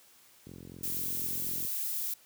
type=click train; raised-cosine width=3 ms; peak=-33 dBFS; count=53; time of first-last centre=0.47-1.649 s; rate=44.1 Hz
type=noise; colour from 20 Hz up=violet; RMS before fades=-34 dBFS; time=0.83-2.14 s; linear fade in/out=5 ms
effects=white hiss -60 dBFS RMS until 2.25 s + high-pass 80 Hz 12 dB/octave